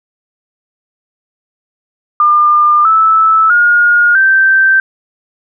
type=tone with pitch steps; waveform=sine; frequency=1202 / 1310.8 / 1429.4 / 1558.8 Hz; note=D6 / E6 / F6 / G6; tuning=+40 / -10 / +40 / -10 cents; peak=-5 dBFS; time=2.2-4.8 s; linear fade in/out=2 ms; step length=650 ms; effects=none